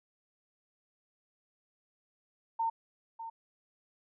sine tone with echo, 909 Hz, A#5, 44 cents flat, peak -28 dBFS, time 2.59-2.7 s, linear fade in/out 10 ms, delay 600 ms, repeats 1, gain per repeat -11 dB, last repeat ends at 3.3 s, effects none

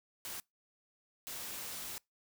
white noise bursts at uneven times, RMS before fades -43 dBFS, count 2, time 0.25-0.4 / 1.27-1.98 s, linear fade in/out 0 ms, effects noise-tail reverb RT60 0.2 s tail -26 dB re dry

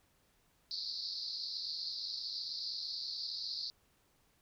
pink band-pass noise, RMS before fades -41 dBFS, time 0.71-3.7 s, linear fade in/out 0 ms, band 4100 to 5000 Hz, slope 96 dB/octave, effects pink hiss -72 dBFS RMS until 4.41 s

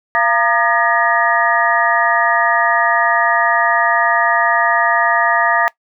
sine tone cluster, 686 / 930 / 1211 / 1694 / 1890 Hz, F5 / A#5 / D#6 / G#6 / A#6, -31 / -4 / -47 / +34 / +23 cents, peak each -18 dBFS, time 0.15-5.68 s, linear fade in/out 0 ms, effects noise-tail reverb RT60 0.1 s tail -20 dB re dry

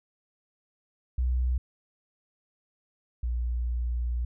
sine tone pair in turn, 62.4 / 59.82 Hz, B1 / A#1, +19 / +45 cents, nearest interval minor second, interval 74 cents, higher first, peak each -23 / -26 dBFS, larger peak first, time 1.18-1.58 / 3.23-4.25 s, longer second, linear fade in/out 5 ms, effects none

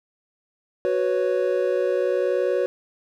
triangle chord, F# suspended fourth, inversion none, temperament equal, 370 / 493.9 / 554.4 Hz, F#4 / B4 / C#5, 0 / 0 / 0 cents, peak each -22 dBFS, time 0.85-2.66 s, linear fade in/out 0 ms, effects none

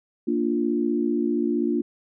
sine chord, Bb major, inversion none, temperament equal, 233.1 / 293.7 / 349.2 Hz, Bb3 / D4 / F4, 0 / 0 / 0 cents, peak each -25 dBFS, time 0.27-1.82 s, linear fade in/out 10 ms, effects none

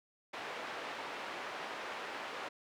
pink band-pass noise, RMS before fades -43 dBFS, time 0.33-2.49 s, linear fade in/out 10 ms, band 520 to 2600 Hz, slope 12 dB/octave, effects none

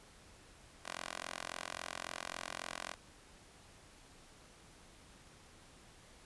10% pulse tone with high-pass filter, 43.65 Hz, F1, in tune, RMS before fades -45 dBFS, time 0.83-2.96 s, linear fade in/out 50 ms, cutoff 870 Hz, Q 0.71, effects pink hiss -60 dBFS RMS until 6.25 s + resampled to 24000 Hz

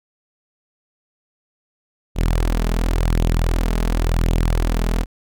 sawtooth tone with flanger, 41.43 Hz, E1, 9 cents sharp, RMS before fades -18 dBFS, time 2.15-5.06 s, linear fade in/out 50 ms, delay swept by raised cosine 0.28 to 4.78 ms, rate 0.92 Hz, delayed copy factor +0.5, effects none

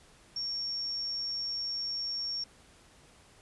sine tone, 5510 Hz, F8, 24 cents flat, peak -32 dBFS, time 0.36-2.44 s, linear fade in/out 5 ms, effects pink hiss -59 dBFS RMS until 3.41 s + resampled to 24000 Hz

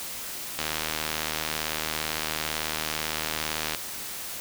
click train, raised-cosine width 0.2 ms, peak -10 dBFS, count 247, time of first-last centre 0.59-3.748 s, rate 77.9 Hz, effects white hiss -36 dBFS RMS until 4.4 s

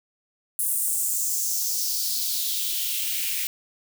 blue noise with high-pass filter sweep, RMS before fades -26 dBFS, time 0.59-3.47 s, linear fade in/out 0 ms, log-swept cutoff 9900 to 2200 Hz, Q 2.8, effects none

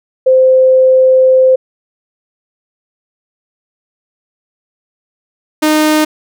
sine / sawtooth tone pair in turn, 519 / 307.4 Hz, C5 / D#4, -14 / -21 cents, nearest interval major sixth, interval 907 cents, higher first, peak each -4 dBFS, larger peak neither, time 0.26-1.56 / 5.62-6.05 s, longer first, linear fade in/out 10 ms, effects none

